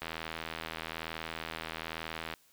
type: click train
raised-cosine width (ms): 0.3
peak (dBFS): -21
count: 189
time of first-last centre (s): 0.02-2.338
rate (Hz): 81.1
effects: white hiss -65 dBFS RMS until 2.52 s